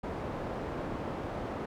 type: low-pass noise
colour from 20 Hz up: white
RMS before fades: -37 dBFS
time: 0.03-1.66 s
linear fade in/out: 10 ms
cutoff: 670 Hz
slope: 12 dB/octave
effects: none